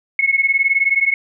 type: beating tone pair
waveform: sine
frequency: 2179 / 2198 Hz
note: C#7 / C#7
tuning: -30 / -15 cents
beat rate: 19 Hz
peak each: -16 dBFS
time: 0.19-1.14 s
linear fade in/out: 2 ms
effects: none